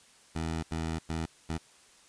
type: tone bursts at uneven times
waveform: 15% pulse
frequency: 81 Hz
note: E2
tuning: 30 cents flat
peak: -25 dBFS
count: 4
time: 0.35-0.63 / 0.71-0.99 / 1.09-1.26 / 1.49-1.58 s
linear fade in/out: 10 ms
effects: white hiss -59 dBFS RMS until 2.08 s + resampled to 22050 Hz